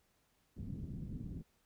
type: low-pass noise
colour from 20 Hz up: white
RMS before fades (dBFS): -44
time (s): 0.56-1.43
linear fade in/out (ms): 20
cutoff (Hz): 230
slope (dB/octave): 24
effects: pink hiss -75 dBFS RMS until 1.65 s